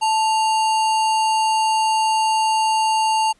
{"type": "tone with sample-and-hold", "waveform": "sine", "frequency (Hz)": 880, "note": "A5", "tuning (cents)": 0, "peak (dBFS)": -15, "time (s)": [0.01, 3.33], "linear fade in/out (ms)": 20, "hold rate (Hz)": 3675, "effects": ["pink hiss -59 dBFS RMS until 3.39 s", "resampled to 24000 Hz"]}